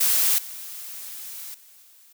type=noise with level steps; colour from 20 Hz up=blue; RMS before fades=-20 / -37 / -51 / -53 dBFS; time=0-2.13 s; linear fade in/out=10 ms; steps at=0.38 / 1.54 / 1.82 s; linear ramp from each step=5 ms; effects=none